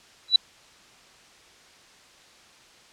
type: tone with exponential growth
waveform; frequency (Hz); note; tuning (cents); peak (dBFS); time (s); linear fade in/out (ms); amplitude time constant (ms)
sine; 3951; B7; 0; -8; 0.28-0.36; 5; 16
effects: white hiss -53 dBFS RMS until 2.92 s + low-pass 6000 Hz 12 dB/octave